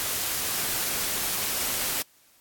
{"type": "noise", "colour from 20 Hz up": "white", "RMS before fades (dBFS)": -28, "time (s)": [0, 2.02], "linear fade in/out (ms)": 0, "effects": ["white hiss -60 dBFS RMS until 2.4 s", "AAC 64 kbps"]}